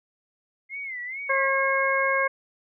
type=tone with vibrato; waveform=sine; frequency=2093 Hz; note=C7; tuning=in tune; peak=-31 dBFS; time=0.69-1.5 s; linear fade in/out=50 ms; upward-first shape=sine; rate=2.3 Hz; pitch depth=130 cents each way
type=harmonic tone; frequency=541 Hz; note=C#5; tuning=42 cents flat; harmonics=1 / 2 / 3 / 4; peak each=-26 / -26 / -26 / -26 dBFS; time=1.29-2.28 s; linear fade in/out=10 ms
effects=none